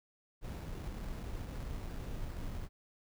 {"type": "noise with sample-and-hold", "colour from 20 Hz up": "brown", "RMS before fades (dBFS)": -41, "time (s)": [0.41, 2.69], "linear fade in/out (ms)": 50, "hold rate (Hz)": 3150, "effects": []}